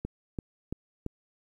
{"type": "click train", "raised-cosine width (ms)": 3, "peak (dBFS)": -20, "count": 4, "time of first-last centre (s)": [0.05, 1.064], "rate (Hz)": 2.96, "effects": ["10-bit"]}